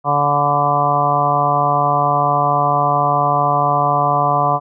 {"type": "harmonic tone with a mistuned harmonic", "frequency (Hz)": 144.4, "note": "D3", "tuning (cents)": -29, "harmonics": [1, 2, 3, 4, 5, 6, 7, 8], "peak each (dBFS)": [-22, -29, -28, -23, -17, -26, -18, -19], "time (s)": [0.04, 4.6], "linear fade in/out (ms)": 50, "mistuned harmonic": 8, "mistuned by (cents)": 15, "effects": []}